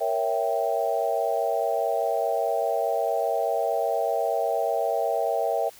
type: chord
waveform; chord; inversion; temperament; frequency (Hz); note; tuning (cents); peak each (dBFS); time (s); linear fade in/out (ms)
sine; A# diminished seventh; none; equal; 466.2 / 554.4 / 659.3 / 784; A#4 / C#5 / E5 / G5; 0 / 0 / 0 / 0; -29 / -29 / -26 / -28; 0-5.7; 20
effects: white hiss -50 dBFS RMS until 5.79 s